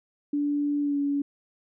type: tone with pitch glide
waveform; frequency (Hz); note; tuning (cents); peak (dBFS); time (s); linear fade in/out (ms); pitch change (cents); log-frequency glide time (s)
sine; 290 to 284; D4 to C#4; -22 to +42; -23; 0.33-1.22; 5; -36; 0.81-0.98
effects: none